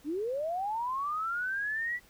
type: linear sweep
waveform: sine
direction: up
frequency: 270.6 to 1975.5 Hz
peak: -30 dBFS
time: 0.04-2 s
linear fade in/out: 50 ms
effects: pink hiss -60 dBFS RMS until 2.09 s